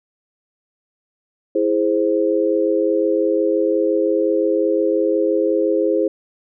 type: chord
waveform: sine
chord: E augmented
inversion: none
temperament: equal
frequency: 329.6 / 415.3 / 523.3 Hz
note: E4 / G#4 / B#4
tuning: 0 / 0 / 0 cents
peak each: -19 dBFS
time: 1.55-6.08 s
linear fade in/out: 5 ms
effects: none